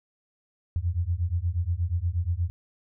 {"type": "beating tone pair", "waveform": "sine", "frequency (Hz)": [82.8, 91.2], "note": ["E2", "F#2"], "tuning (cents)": [8, -24], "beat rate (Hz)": 8.4, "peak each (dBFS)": -27, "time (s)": [0.76, 2.5], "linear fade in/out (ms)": 0, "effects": []}